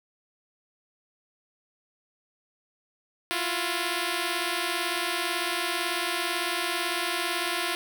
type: beating tone pair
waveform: 5% pulse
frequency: 338.4 / 356.4 Hz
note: E4 / F4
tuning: +45 / +35 cents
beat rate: 18 Hz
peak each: -18 dBFS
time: 3.31-7.75 s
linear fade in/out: 0 ms
effects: none